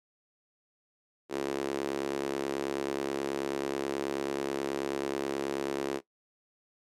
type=tone with high-pass filter; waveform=sawtooth; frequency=69.3 Hz; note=C#2; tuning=in tune; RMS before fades=-33 dBFS; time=1.29-6.01 s; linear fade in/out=50 ms; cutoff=360 Hz; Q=3.1; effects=noise-tail reverb RT60 0.1 s tail -17 dB re dry + low-pass 11000 Hz 12 dB/octave